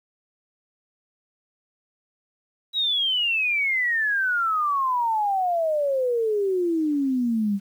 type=exponential sweep; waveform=sine; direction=down; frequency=3890 to 194.2 Hz; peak=-20 dBFS; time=2.73-7.6 s; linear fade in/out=50 ms; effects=9-bit